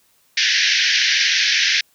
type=band-pass noise; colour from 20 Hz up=pink; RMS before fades=-17 dBFS; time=0.37-1.81 s; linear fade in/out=5 ms; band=1600 to 6000 Hz; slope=96 dB/octave; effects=white hiss -59 dBFS RMS until 1.94 s